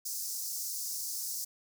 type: high-pass noise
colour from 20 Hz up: pink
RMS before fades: -37 dBFS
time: 0.05-1.45 s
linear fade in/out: 10 ms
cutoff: 5000 Hz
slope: 48 dB/octave
effects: none